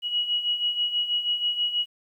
sine beating tone pair, 2907 / 2913.2 Hz, F#7 / F#7, -31 / -28 cents, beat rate 6.2 Hz, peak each -30 / -24 dBFS, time 0.02-1.86 s, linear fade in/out 50 ms, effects 10-bit

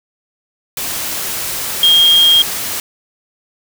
sine tone in noise, 3233 Hz, G#7, 47 cents flat, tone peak -6 dBFS, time 1.83-2.42 s, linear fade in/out 2 ms, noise white, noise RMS -21 dBFS, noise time 0.77-2.8 s, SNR +12 dB, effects none

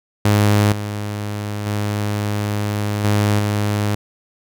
sawtooth tone with level steps, 103.83 Hz, G#2, in tune, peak -8 / -19 / -15 / -10 / -13 dBFS, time 0.25-3.95 s, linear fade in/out 5 ms, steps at 0.72 / 1.66 / 3.04 / 3.39 s, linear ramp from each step 5 ms, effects none

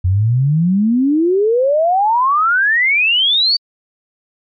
sine exponential sweep, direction up, 87.2 to 4644 Hz, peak -10 dBFS, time 0.04-3.57 s, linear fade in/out 10 ms, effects MP3 48 kbps

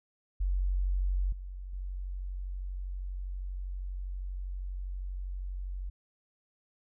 sine tone with level steps, 46.25 Hz, F#1, in tune, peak -26 / -38 / -34 dBFS, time 0.4-5.9 s, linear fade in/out 10 ms, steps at 1.32 / 1.73 s, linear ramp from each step 5 ms, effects none

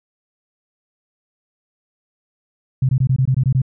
sine tone bursts, 130.6 Hz, C3, 3 cents flat, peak -12 dBFS, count 9, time 2.82-3.618 s, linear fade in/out 5 ms, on 70 ms, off 21 ms, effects none

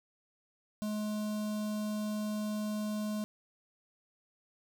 square tone with notch filter, 211.7 Hz, G#3, 33 cents sharp, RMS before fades -35 dBFS, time 0.82-3.24 s, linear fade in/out 0 ms, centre 2000 Hz, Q 0.93, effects none

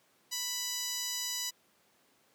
10% pulse tone with band-pass filter, 987.8 Hz, B5, in tune, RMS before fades -36 dBFS, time 0.31-1.51 s, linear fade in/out 20 ms, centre 8300 Hz, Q 1.1, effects pink hiss -68 dBFS RMS until 2.34 s + high-pass 200 Hz 12 dB/octave

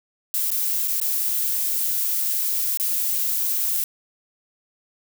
violet noise with dropouts, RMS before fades -23 dBFS, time 0.34-3.84 s, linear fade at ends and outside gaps 1 ms, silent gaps 0.505-0.514 / 0.875-0.88 / 1.001-1.014 / 2.773-2.798 s, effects none

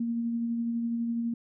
sine tone with tremolo, 233.1 Hz, A#3, in tune, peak -26 dBFS, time 0-1.34 s, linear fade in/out 5 ms, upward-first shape sine, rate 12 Hz, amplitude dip 25%, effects none

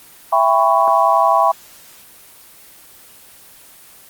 sine chord, C# half-diminished seventh, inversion first, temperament just, 665.2 / 798.3 / 997.9 / 1108.7 Hz, E5 / G5 / B5 / C#6, +16 / +31 / +18 / 0 cents, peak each -16 dBFS, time 0.32-1.52 s, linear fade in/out 10 ms, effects white hiss -43 dBFS RMS until 4.09 s + Opus 24 kbps

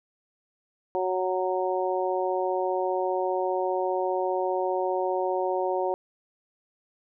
harmonic tone, 185 Hz, F#3, in tune, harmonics 2 / 3 / 4 / 5, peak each -28 / -29 / -30 / -32 dBFS, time 0.95-5.94 s, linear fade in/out 0 ms, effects none

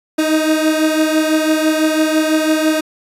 30% pulse beating tone pair, 311.1 / 317.1 Hz, D#4 / D#4, 0 / +33 cents, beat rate 6 Hz, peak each -11 / -16 dBFS, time 0.18-2.81 s, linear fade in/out 10 ms, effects resampled to 32000 Hz

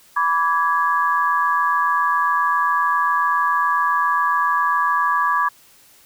sine chord, G# diminished, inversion first, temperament equal with one note detuned, 987.8 / 1155.1 / 1661.2 Hz, B5 / D6 / G#6, 0 / -29 / 0 cents, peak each -21 / -18 / -22 dBFS, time 0.16-5.49 s, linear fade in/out 10 ms, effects white hiss -51 dBFS RMS until 6.05 s

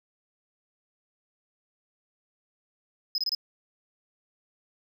sine tone bursts, 5070 Hz, D#8, 32 cents sharp, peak -22 dBFS, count 4, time 3.15-3.349 s, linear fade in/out 2 ms, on 31 ms, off 25 ms, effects tanh soft clip ceiling -24 dBFS

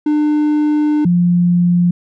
triangle / sine tone pair in turn, 300 / 175.47 Hz, D4 / F3, +37 / +8 cents, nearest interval major sixth, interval 929 cents, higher first, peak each -9 dBFS, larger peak neither, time 0.06-1.05 / 1.05-1.91 s, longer first, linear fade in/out 5 ms, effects none

